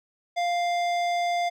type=tone with hard clipping; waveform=sine; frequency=698.5 Hz; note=F5; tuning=in tune; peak=-25 dBFS; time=0.36-1.5 s; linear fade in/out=20 ms; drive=14 dB; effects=none